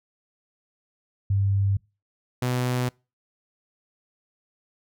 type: tone pair in turn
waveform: sine / sawtooth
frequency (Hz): 98.8 / 125.09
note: G2 / B2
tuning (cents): +14 / +23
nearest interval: major third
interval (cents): 409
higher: second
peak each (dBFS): -19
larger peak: neither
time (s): 1.3-1.77 / 2.42-2.89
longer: neither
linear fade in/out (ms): 5
effects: noise-tail reverb RT60 0.3 s tail -26 dB re dry